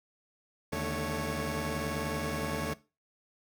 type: tone cluster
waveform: 15% pulse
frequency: 79.4 / 148.3 / 218.9 / 553 Hz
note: D#2 / D3 / A3 / C#5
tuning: +36 / +17 / -9 / -4 cents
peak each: -31 dBFS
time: 0.72-2.74 s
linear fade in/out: 10 ms
effects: noise-tail reverb RT60 0.3 s tail -19 dB re dry